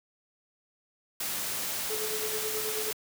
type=noise; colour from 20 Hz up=white; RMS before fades=-33 dBFS; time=1.2-2.93 s; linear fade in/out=5 ms
type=tone with tremolo; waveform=triangle; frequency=431.8 Hz; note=A4; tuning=33 cents flat; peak=-30 dBFS; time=1.9-2.91 s; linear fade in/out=2 ms; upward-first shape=sine; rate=9.3 Hz; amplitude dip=65%
effects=high-pass 100 Hz 12 dB/octave